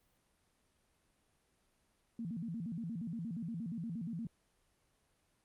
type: tone with vibrato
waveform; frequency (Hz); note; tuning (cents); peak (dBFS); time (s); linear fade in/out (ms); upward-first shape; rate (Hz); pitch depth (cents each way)
sine; 196; G3; 0; -38; 2.19-4.27; 2; square; 8.5; 280
effects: pink hiss -75 dBFS RMS until 5.44 s + Opus 32 kbps